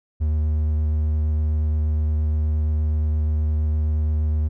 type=tone with vibrato; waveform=triangle; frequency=76.6 Hz; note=D#2; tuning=27 cents flat; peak=-16 dBFS; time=0.2-4.49 s; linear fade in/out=20 ms; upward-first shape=sine; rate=8.5 Hz; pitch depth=10 cents each way; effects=none